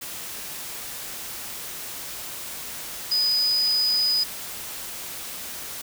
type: tone in noise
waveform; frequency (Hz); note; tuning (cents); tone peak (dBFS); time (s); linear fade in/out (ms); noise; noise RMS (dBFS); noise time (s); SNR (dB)
sine; 4978; D#8; 0; -19; 3.11-4.24; 10; white; -35; 0.01-5.82; +13
effects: none